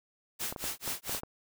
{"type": "noise with tremolo", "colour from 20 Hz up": "white", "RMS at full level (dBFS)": -34, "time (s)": [0.39, 1.21], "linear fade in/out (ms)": 20, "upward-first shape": "sine", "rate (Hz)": 4.4, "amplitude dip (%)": 100}
{"type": "clicks", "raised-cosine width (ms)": 1, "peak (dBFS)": -24, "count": 7, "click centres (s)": [0.525, 0.562, 0.641, 0.877, 1.095, 1.148, 1.234]}
{"effects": []}